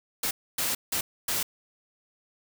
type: noise bursts at uneven times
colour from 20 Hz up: white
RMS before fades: -28 dBFS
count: 4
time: 0.23-0.31 / 0.58-0.75 / 0.92-1.01 / 1.28-1.43 s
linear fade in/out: 5 ms
effects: none